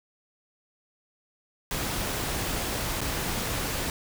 pink noise with dropouts, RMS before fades -30 dBFS, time 1.71-3.9 s, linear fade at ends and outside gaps 1 ms, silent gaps 3.007-3.014 s, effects none

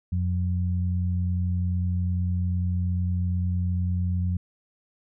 sine tone pair together, 88.71 / 179.9 Hz, F2 / F#3, +28 / -48 cents, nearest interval octave, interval 1224 cents, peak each -23 / -30 dBFS, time 0.12-4.37 s, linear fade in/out 5 ms, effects none

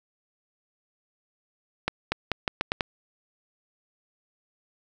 accelerating click train, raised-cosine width 0.3 ms, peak -8 dBFS, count 7, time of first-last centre 1.88-2.808 s, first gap 240 ms, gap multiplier 0.82, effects none

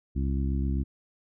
harmonic tone, 67.7 Hz, C#2, 40 cents flat, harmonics 1 / 2 / 3 / 4 / 5, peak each -26 / -33 / -34 / -36 / -41 dBFS, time 0.15-0.84 s, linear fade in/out 20 ms, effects none

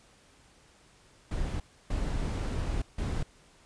brown noise bursts at uneven times, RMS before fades -31 dBFS, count 3, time 1.31-1.6 / 1.9-2.82 / 2.98-3.23 s, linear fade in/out 5 ms, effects pink hiss -60 dBFS RMS until 3.65 s + resampled to 22050 Hz

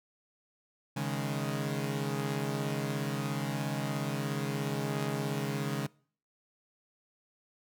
sawtooth chord, C# suspended second, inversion none, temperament equal, 138.59 / 155.56 / 207.7 Hz, C#3 / D#3 / G#3, 0 / 0 / 0 cents, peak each -30 / -33 / -33 dBFS, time 0.96-5.87 s, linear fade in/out 10 ms, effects noise-tail reverb RT60 0.5 s tail -24 dB re dry

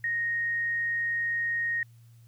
sine tone, 1864.7 Hz, A#6, in tune, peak -26 dBFS, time 0.04-1.83 s, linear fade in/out 2 ms, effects added 116 Hz sine -51 dBFS peak until 2.27 s + white hiss -68 dBFS RMS until 2.27 s

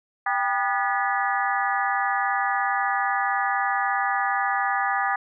harmonic tone with a mistuned harmonic, 243.8 Hz, B3, 22 cents flat, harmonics 3 / 4 / 5 / 6 / 7 / 8, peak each -25 / -32 / -27 / -34 / -28 / -31 dBFS, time 0.26-5.16 s, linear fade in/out 5 ms, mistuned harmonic 3, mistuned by +130 cents, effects none

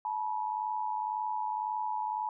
sine tone pair together, 864.1 / 966 Hz, A5 / B5, -32 / -39 cents, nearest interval major second, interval 193 cents, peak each -33 / -34 dBFS, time 0.05-2.29 s, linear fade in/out 2 ms, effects none

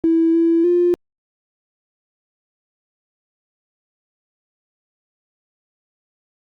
triangle tone with pitch steps, 328.3 / 332.7 / 351.1 Hz, E4 / E4 / F4, -7 / +16 / +9 cents, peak -8 dBFS, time 0.04-0.94 s, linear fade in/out 0 ms, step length 300 ms, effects tanh soft clip ceiling -10 dBFS + Opus 48 kbps

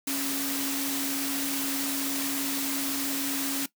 sine tone in noise, 275.9 Hz, C#4, 8 cents flat, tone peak -31 dBFS, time 0.07-3.66 s, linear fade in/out 5 ms, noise white, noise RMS -31 dBFS, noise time 0.07-3.66 s, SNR -3 dB, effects noise-tail reverb RT60 0.1 s tail -18 dB re dry + high-pass 150 Hz 12 dB/octave

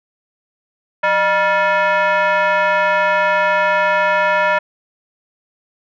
sine tone with frequency modulation, 178 Hz, F3, 33 cents sharp, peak -11 dBFS, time 1.03-4.59 s, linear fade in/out 10 ms, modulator 786 Hz, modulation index 2.3, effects tanh soft clip ceiling -8 dBFS

